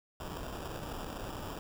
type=noise with sample-and-hold; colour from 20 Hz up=pink; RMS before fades=-41 dBFS; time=0.2-1.59 s; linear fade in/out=2 ms; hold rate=2100 Hz; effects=none